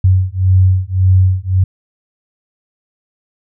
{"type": "beating tone pair", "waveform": "sine", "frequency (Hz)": [92.5, 94.3], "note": ["F#2", "F#2"], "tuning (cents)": [0, 33], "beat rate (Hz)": 1.8, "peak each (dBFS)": -11, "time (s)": [0.04, 1.64], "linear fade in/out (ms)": 5, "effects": []}